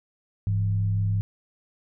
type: tone with frequency modulation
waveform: sine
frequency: 102.3 Hz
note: G#2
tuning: 26 cents flat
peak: -21 dBFS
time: 0.47-1.21 s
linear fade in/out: 0 ms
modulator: 65.7 Hz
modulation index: 0.44
effects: none